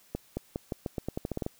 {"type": "accelerating click train", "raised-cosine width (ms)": 2, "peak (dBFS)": -18, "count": 13, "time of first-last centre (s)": [0.15, 1.464], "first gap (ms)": 220, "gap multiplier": 0.86, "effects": ["white hiss -61 dBFS RMS until 1.59 s"]}